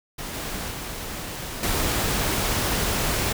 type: noise with level steps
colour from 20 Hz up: pink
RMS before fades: -33 / -31 / -33 / -24 dBFS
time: 0.18-3.33 s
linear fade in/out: 10 ms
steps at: 0.34 / 0.71 / 1.63 s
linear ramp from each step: 2 ms
effects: none